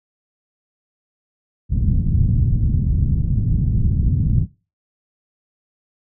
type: low-pass noise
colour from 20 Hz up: white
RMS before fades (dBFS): -17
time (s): 1.69-4.47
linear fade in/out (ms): 50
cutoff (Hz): 150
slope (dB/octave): 24
effects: noise-tail reverb RT60 0.3 s tail -20 dB re dry